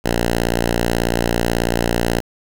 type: tone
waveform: 5% pulse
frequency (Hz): 58.27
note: A#1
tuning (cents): 0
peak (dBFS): -5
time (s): 0.04-2.21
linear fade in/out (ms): 20
effects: 7-bit